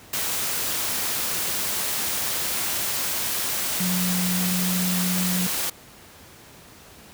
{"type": "tone in noise", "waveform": "sine", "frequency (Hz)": 181.7, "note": "F#3", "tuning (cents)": -31, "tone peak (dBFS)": -23, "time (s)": [3.8, 5.47], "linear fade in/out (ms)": 5, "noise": "white", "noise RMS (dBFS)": -26, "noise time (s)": [0.13, 5.7], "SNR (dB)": 0, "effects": ["pink hiss -47 dBFS RMS until 7.13 s", "high-pass 60 Hz 12 dB/octave"]}